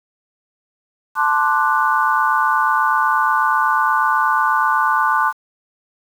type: chord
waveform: sine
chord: D dominant seventh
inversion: second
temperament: equal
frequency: 880 / 1046.5 / 1174.7 / 1480 Hz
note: A5 / C6 / D6 / F#6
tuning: 0 / 0 / 0 / 0 cents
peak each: -19 dBFS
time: 1.15-5.33 s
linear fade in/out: 50 ms
effects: 7-bit